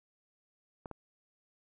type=clicks; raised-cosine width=1 ms; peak=-28 dBFS; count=2; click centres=0.858 / 0.913 s; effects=none